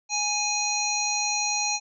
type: harmonic tone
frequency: 830.6 Hz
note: G#5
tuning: in tune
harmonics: 1 / 3 / 5 / 7 / 8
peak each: -30 / -30 / -30 / -30 / -30 dBFS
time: 0.09-1.8 s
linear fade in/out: 50 ms
effects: none